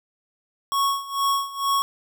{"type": "tone with tremolo", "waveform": "square", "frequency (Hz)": 1106, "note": "C#6", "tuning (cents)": -4, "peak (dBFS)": -19, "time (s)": [0.72, 1.82], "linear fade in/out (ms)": 0, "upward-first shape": "sine", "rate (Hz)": 2.2, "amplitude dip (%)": 85, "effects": []}